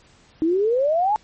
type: exponential sweep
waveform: sine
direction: up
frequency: 309.7 to 880 Hz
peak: -16 dBFS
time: 0.42-1.16 s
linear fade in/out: 0 ms
effects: pink hiss -54 dBFS RMS until 1.23 s + MP3 32 kbps